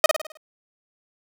sawtooth tone with echo, 622.3 Hz, D#5, in tune, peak -6 dBFS, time 0.04-0.06 s, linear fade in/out 2 ms, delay 52 ms, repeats 6, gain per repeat -6 dB, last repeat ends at 0.372 s, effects none

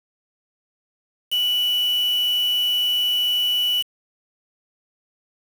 sine tone with quantisation, 2959 Hz, F#7, 1 cent flat, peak -18 dBFS, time 1.31-3.83 s, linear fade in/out 20 ms, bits 5, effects none

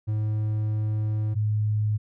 triangle / sine tone pair in turn, 107.3 / 106.31 Hz, A2 / G#2, -43 / +41 cents, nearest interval unison, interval 16 cents, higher first, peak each -21 dBFS, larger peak neither, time 0.07-1.35 / 1.35-1.98 s, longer first, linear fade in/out 20 ms, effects none

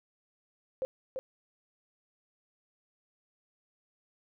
sine tone with echo, 523.3 Hz, C5, in tune, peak -29 dBFS, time 0.82-0.85 s, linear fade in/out 0 ms, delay 340 ms, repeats 1, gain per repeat -4 dB, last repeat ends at 1.19 s, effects none

